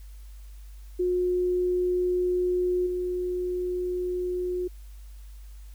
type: tone with level steps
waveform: sine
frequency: 360.5 Hz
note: F#4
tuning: 45 cents flat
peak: -22 / -26 dBFS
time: 0.99-4.68 s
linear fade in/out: 10 ms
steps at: 2.86 s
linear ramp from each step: 10 ms
effects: added 50 Hz sine -41 dBFS peak until 5.74 s + white hiss -60 dBFS RMS until 5.74 s